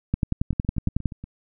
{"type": "two click trains", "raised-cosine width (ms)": 5, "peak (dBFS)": [-23, -9], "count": [7, 11], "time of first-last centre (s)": [[0.53, 1.24], [0.14, 1.057]], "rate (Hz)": [8.45, 10.9], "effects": []}